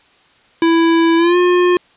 square tone with pitch glide, 331.1 to 356.9 Hz, E4 to F4, +8 to +38 cents, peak -10 dBFS, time 0.62-1.77 s, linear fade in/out 2 ms, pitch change +130 cents, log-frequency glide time 1.17-1.37 s, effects white hiss -51 dBFS RMS until 1.96 s + resampled to 8000 Hz

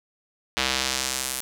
square tone with band-pass filter sweep, 65.41 Hz, C2, in tune, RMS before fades -27 dBFS, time 0.57-1.41 s, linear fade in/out 0 ms, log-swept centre 3400 to 11000 Hz, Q 1, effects none

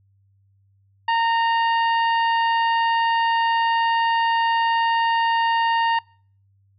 harmonic tone with a mistuned harmonic, 919 Hz, A#5, 25 cents flat, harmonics 1 / 2 / 3 / 4 / 5, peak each -18 / -25 / -29 / -42 / -39 dBFS, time 1.08-5.99 s, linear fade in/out 5 ms, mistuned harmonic 3, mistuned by +38 cents, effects noise-tail reverb RT60 0.5 s tail -26 dB re dry + added 98 Hz sine -57 dBFS peak until 6.78 s

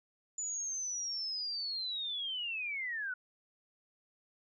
sine linear sweep, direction down, 7010 to 1444 Hz, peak -35 dBFS, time 0.38-3.14 s, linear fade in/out 5 ms, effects none

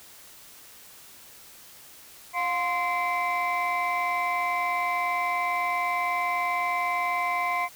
sine tone cluster, 709 / 1042 / 2070 / 2312 Hz, F5 / C6 / C7 / D7, +26 / -7 / -19 / -28 cents, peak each -28 / -26 / -29 / -33 dBFS, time 2.33-7.69 s, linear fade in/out 50 ms, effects tanh soft clip ceiling -19 dBFS + white hiss -49 dBFS RMS until 7.75 s

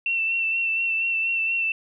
sine tone with vibrato, 2693 Hz, E7, 36 cents sharp, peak -21 dBFS, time 0.06-1.72 s, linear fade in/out 2 ms, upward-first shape sine, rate 4.2 Hz, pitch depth 26 cents each way, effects none

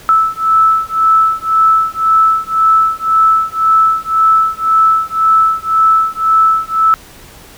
sine beating tone pair, 1311 / 1312.9 Hz, E6 / E6, -10 / -7 cents, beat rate 1.9 Hz, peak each -11 dBFS, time 0.09-6.94 s, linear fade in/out 0 ms, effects pink hiss -38 dBFS RMS until 7.57 s

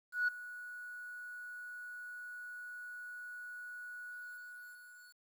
sine tone with ADSR envelope, 1466 Hz, F#6, 16 cents flat, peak -26 dBFS, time 0.12-5.31 s, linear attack 160 ms, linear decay 9 ms, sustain -18 dB, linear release 1200 ms, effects tanh soft clip ceiling -26 dBFS + 10-bit

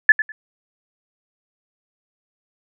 sine tone with echo, 1728 Hz, A6, 32 cents flat, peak -4 dBFS, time 0.09-0.12 s, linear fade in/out 2 ms, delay 100 ms, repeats 2, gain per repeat -14 dB, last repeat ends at 0.32 s, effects none

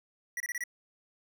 square tone bursts, 1939 Hz, B6, 32 cents flat, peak -33 dBFS, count 5, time 0.37-0.638 s, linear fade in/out 2 ms, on 32 ms, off 27 ms, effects none

